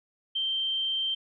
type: tone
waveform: sine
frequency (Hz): 3136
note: G7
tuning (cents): 0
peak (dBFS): -26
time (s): 0.35-1.15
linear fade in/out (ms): 10
effects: none